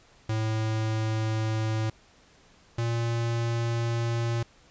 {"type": "tone pair in turn", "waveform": "square", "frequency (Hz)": [109.9, 116.77], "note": ["A2", "A#2"], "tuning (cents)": [-2, 3], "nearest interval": "minor second", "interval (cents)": 105, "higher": "second", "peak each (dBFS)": [-26, -26], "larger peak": "neither", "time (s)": [[0.29, 1.9], [2.78, 4.43]], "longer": "second", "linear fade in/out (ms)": 5, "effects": ["pink hiss -58 dBFS RMS until 4.7 s", "resampled to 16000 Hz"]}